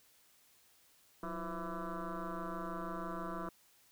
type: tone with frequency modulation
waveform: sine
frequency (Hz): 493.9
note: B4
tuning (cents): 0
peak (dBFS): -37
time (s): 1.23-3.49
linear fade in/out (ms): 2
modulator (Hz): 169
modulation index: 5.1
effects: tanh soft clip ceiling -33 dBFS + white hiss -67 dBFS RMS until 3.91 s